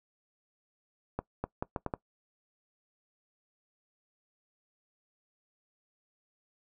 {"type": "accelerating click train", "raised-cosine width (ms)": 1, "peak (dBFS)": -18, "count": 6, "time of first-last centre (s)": [1.19, 1.938], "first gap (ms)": 250, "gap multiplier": 0.74, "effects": ["noise-tail reverb RT60 0.1 s tail -20 dB re dry"]}